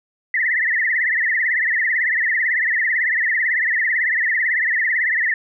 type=tone with vibrato; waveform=sine; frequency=1900 Hz; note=A#6; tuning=33 cents sharp; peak=-16 dBFS; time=0.34-5.34 s; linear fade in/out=2 ms; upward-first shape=triangle; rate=18 Hz; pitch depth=170 cents each way; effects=none